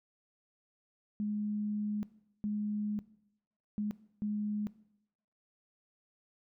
sine tone bursts at uneven times, 209.2 Hz, G#3, 13 cents sharp, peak -31 dBFS, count 4, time 1.2-2.03 / 2.44-2.99 / 3.78-3.91 / 4.22-4.67 s, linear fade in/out 0 ms, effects noise-tail reverb RT60 0.8 s tail -19 dB re dry

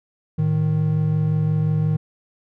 triangle tone pair together, 109.88 / 155.56 Hz, A2 / D#3, -2 / 0 cents, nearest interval tritone, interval 602 cents, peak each -21 / -16 dBFS, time 0.38-1.97 s, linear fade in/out 10 ms, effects none

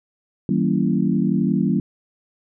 sine tone cluster, 158.6 / 189.9 / 230.9 / 275.6 / 331.8 Hz, D#3 / F#3 / A#3 / C#4 / E4, +33 / +45 / -16 / -10 / +11 cents, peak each -24 / -20 / -22 / -24 / -28 dBFS, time 0.49-1.8 s, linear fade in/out 2 ms, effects none

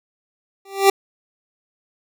25% pulse tone with exponential growth, 392 Hz, G4, in tune, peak -3 dBFS, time 0.65-0.9 s, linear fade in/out 5 ms, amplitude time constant 54 ms, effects none

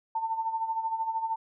sine tone with tremolo, 897 Hz, A5, 33 cents sharp, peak -25 dBFS, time 0.15-1.36 s, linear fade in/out 5 ms, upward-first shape sine, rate 13 Hz, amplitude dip 65%, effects none

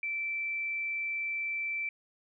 sine tone, 2332 Hz, D7, 13 cents flat, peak -31 dBFS, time 0.03-1.89 s, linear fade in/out 2 ms, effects none

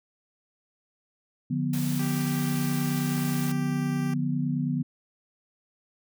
sine chord, B diminished, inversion first, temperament just, 148.16 / 177.8 / 246.9 Hz, D3 / F3 / B3, +16 / +31 / 0 cents, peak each -28 / -31 / -28 dBFS, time 1.5-4.83 s, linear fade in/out 10 ms
white high-pass noise, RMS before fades -38 dBFS, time 1.73-3.52 s, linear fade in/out 5 ms, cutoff 250 Hz, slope 12 dB/octave
10% pulse tone, 392 Hz, G4, in tune, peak -29 dBFS, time 1.99-4.14 s, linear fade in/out 5 ms
effects none

